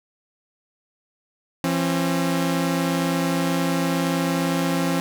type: tone pair together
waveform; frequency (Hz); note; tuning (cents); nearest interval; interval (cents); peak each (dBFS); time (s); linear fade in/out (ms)
sawtooth; 169.86 / 269.1; F3 / C4; -48 / +49; minor sixth; 797; -19; 1.64-5; 0
effects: none